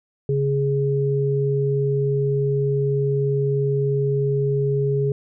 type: tone pair together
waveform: sine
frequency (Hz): 138.59 / 415.3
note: C#3 / G#4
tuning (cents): 0 / 0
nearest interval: octave + perfect fifth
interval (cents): 1900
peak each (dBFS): -20 / -21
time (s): 0.29-5.12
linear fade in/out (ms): 2
effects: none